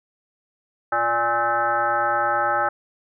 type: tone with frequency modulation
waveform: sine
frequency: 1062 Hz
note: C6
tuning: 25 cents sharp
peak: -18 dBFS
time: 0.92-2.69 s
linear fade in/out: 5 ms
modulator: 237 Hz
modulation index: 2.1
effects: none